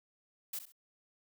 blue noise with echo, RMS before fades -39 dBFS, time 0.53-0.59 s, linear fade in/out 5 ms, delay 66 ms, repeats 2, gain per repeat -11 dB, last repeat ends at 0.722 s, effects none

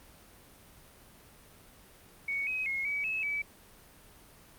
sine tone with pitch steps, 2228 / 2533 / 2161 / 2276 / 2588 / 2293 Hz, C#7 / D#7 / C#7 / C#7 / E7 / D7, +8 / +30 / -45 / +45 / -32 / -42 cents, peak -30 dBFS, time 2.28-3.42 s, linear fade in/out 5 ms, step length 190 ms, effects pink hiss -56 dBFS RMS until 4.58 s + Opus 32 kbps

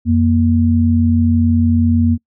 sine tone pair together, 89 / 235.4 Hz, F2 / A#3, +33 / +17 cents, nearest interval octave + perfect fourth, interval 1684 cents, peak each -13 / -12 dBFS, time 0.05-2.18 s, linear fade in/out 50 ms, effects noise-tail reverb RT60 0.1 s tail -25 dB re dry

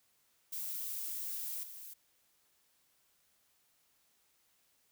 violet noise with level steps, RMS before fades -40 / -49 dBFS, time 0.52-1.94 s, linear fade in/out 10 ms, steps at 1.63 s, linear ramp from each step 5 ms, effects white hiss -73 dBFS RMS until 4.91 s

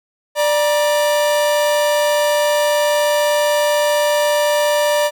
45% pulse tone pair together, 590.7 / 953 Hz, D5 / A#5, +10 / +38 cents, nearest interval minor sixth, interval 828 cents, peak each -14 / -21 dBFS, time 0.35-5.11 s, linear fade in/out 50 ms, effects none

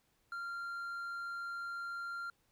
sine tone with hard clipping, 1387 Hz, F6, 12 cents flat, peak -40 dBFS, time 0.32-2.3 s, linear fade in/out 2 ms, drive 3 dB, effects pink hiss -75 dBFS RMS until 2.51 s

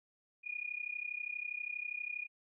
sine tone with amplitude modulation, 2445 Hz, D#7, 31 cents flat, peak -34 dBFS, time 0.43-2.28 s, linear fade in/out 50 ms, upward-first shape sine, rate 32.4 Hz, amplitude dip 90%, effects none

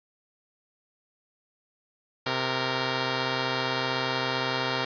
5% pulse tone pair together, 130.45 / 464.4 Hz, C3 / A#4, -5 / -7 cents, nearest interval octave + minor seventh, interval 2198 cents, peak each -17 dBFS, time 2.26-4.85 s, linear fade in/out 5 ms, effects resampled to 11025 Hz + 8-bit

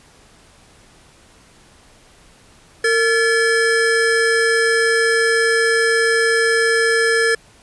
square tone pair together, 456.4 / 1723 Hz, A#4 / A6, -37 / -37 cents, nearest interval octave + major seventh, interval 2300 cents, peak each -17 dBFS, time 2.84-7.35 s, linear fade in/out 5 ms, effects pink hiss -49 dBFS RMS until 7.62 s + resampled to 24000 Hz

